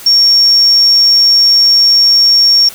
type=tone; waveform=sine; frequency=5520 Hz; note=F8; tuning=21 cents flat; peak=-4 dBFS; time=0.06-2.69 s; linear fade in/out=5 ms; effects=white hiss -31 dBFS RMS until 2.74 s